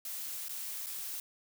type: noise with dropouts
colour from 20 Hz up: blue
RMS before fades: -40 dBFS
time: 0.05-1.2 s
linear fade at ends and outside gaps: 2 ms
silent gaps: 0.484-0.493 / 0.862-0.867 s
effects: none